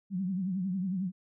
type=tone with vibrato; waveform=sine; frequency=187.1 Hz; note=F#3; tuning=20 cents sharp; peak=-29 dBFS; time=0.1-1.12 s; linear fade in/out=50 ms; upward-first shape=triangle; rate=11 Hz; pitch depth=130 cents each way; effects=none